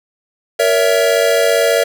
square chord, A# diminished, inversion none, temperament equal with one note detuned, 466.2 / 564.4 / 659.3 Hz, A#4 / C#5 / E5, 0 / +31 / 0 cents, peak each -16 dBFS, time 0.59-1.84 s, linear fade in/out 10 ms, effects none

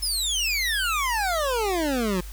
25% pulse exponential sweep, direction down, 5300 to 173.4 Hz, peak -19 dBFS, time 0.02-2.21 s, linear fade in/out 10 ms, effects added 50 Hz sine -35 dBFS peak until 2.32 s + white hiss -46 dBFS RMS until 2.32 s

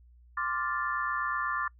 sine chord, D minor seventh, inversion third, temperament equal, 1046.5 / 1174.7 / 1396.9 / 1760 Hz, C6 / D6 / F6 / A6, 0 / 0 / 0 / 0 cents, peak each -36 / -32 / -36 / -34 dBFS, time 0.37-1.68 s, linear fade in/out 5 ms, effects noise-tail reverb RT60 0.1 s tail -25 dB re dry + added 60 Hz sine -54 dBFS peak until 1.79 s

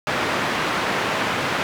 white band-pass noise, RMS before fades -23 dBFS, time 0.07-1.63 s, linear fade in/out 0 ms, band 110 to 1900 Hz, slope 12 dB/octave, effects none

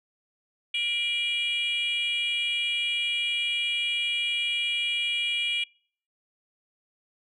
sine tone cluster, 2377 / 2892 / 3314 Hz, D7 / F#7 / G#7, +20 / -40 / -4 cents, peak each -27 / -28 / -29 dBFS, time 0.74-5.64 s, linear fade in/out 5 ms, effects noise-tail reverb RT60 0.5 s tail -26 dB re dry + tanh soft clip ceiling -20 dBFS

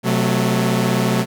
sawtooth chord, F# diminished, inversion second, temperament equal with one note detuned, 128.34 / 185 / 220 Hz, C3 / F#3 / A3, -33 / 0 / 0 cents, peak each -16 dBFS, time 0.03-1.26 s, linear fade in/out 50 ms, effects none

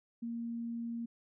sine tone, 233.1 Hz, A#3, in tune, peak -36 dBFS, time 0.22-1.06 s, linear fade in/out 10 ms, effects none

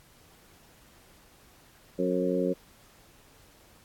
harmonic tone with a mistuned harmonic, 91.5 Hz, F#2, 19 cents flat, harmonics 2 / 3 / 4 / 5 / 6, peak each -31 / -31 / -31 / -31 / -31 dBFS, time 1.98-2.54 s, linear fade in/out 20 ms, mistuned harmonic 6, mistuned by -20 cents, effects pink hiss -58 dBFS RMS until 3.84 s + AAC 64 kbps

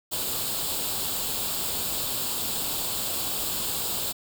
white noise with comb filter, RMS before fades -29 dBFS, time 0.11-4.13 s, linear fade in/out 20 ms, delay 0.25 ms, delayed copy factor +0.65, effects none

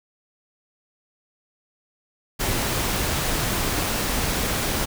pink noise, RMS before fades -24 dBFS, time 2.39-4.86 s, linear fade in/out 20 ms, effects none

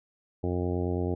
harmonic tone, 89 Hz, F2, 33 cents sharp, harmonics 1 / 2 / 3 / 4 / 5 / 6 / 7 / 8 / 9, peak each -30 / -35 / -34 / -33 / -35 / -44 / -41 / -45 / -44 dBFS, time 0.43-1.15 s, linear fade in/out 10 ms, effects none

